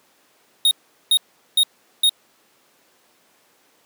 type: tone bursts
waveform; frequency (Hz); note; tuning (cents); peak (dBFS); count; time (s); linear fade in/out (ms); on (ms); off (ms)
square; 3729; A#7; 0; -13; 4; 0.65-2.094; 2; 61; 400
effects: pink hiss -58 dBFS RMS until 3.85 s + high-pass 300 Hz 12 dB/octave